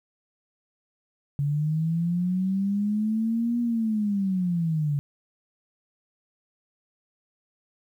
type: linear two-way sweep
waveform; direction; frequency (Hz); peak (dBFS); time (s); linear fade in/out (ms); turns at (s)
sine; up then down; 140.8 to 240 to 140.8; -22; 1.39-4.99; 0; 3.6
effects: 10-bit